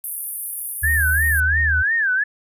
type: high-pass noise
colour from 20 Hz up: pink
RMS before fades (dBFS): -26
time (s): 0.04-1.4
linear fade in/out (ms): 0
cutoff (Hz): 9500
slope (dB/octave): 96
type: tone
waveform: sine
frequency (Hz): 77.78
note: D#2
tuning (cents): 0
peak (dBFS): -20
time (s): 0.82-1.83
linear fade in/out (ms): 20
type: tone with vibrato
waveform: sine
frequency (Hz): 1663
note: G#6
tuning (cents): +2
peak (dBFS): -16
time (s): 0.83-2.24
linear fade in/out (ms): 10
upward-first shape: sine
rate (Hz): 2.9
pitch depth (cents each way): 190
effects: resampled to 32000 Hz